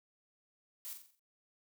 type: noise with echo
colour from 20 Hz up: blue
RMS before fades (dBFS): -44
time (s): 0.85-0.93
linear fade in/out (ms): 0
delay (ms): 44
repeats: 6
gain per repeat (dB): -6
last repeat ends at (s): 1.194
effects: none